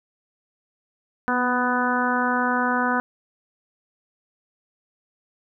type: harmonic tone with a mistuned harmonic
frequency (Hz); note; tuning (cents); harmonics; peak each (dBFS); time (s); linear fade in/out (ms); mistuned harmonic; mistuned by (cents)
248.6; B3; +12; 1 / 2 / 3 / 4 / 5 / 6 / 7; -25 / -30 / -28 / -26 / -28 / -25 / -34; 1.28-3; 0; 1; -18
effects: none